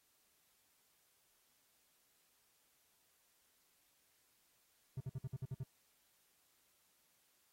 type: tone bursts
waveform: triangle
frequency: 130.81 Hz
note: C3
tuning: in tune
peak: -37 dBFS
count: 8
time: 4.97-5.635 s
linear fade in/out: 5 ms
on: 35 ms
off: 55 ms
effects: white hiss -75 dBFS RMS until 7.52 s + AAC 48 kbps